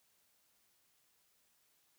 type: silence
effects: white hiss -74 dBFS RMS until 1.98 s